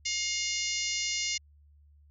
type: harmonic tone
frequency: 711 Hz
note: F5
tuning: 31 cents sharp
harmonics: 3 / 4 / 5 / 6 / 7 / 8 / 9 / 10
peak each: -35 / -37 / -41 / -39 / -37 / -37 / -37 / -41 dBFS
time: 0.05-1.38 s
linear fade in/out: 10 ms
effects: added 73 Hz sine -56 dBFS peak until 2.1 s